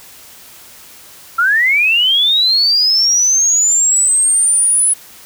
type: linear sweep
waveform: sine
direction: up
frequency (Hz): 1335 to 10230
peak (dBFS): -9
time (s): 1.38-4.94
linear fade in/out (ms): 10
effects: white hiss -39 dBFS RMS until 5.25 s